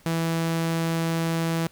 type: tone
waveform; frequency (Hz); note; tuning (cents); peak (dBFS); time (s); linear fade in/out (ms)
sawtooth; 164.81; E3; 0; -19; 0.06-1.67; 0
effects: pink hiss -56 dBFS RMS until 1.71 s